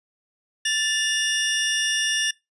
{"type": "tone pair together", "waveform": "25% pulse", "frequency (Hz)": [1760, 2842], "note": ["A6", "F7"], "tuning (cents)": [0, 30], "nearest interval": "minor sixth", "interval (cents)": 830, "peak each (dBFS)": -20, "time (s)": [0.65, 2.31], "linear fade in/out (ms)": 5, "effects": ["noise-tail reverb RT60 0.2 s tail -22 dB re dry", "resampled to 24000 Hz"]}